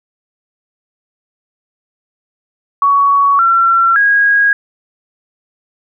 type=tone with pitch steps; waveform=sine; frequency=1122 / 1357.6 / 1642.7 Hz; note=C#6 / F6 / G#6; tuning=+21 / -49 / -19 cents; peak=-7 dBFS; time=2.82-4.53 s; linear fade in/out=2 ms; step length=570 ms; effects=none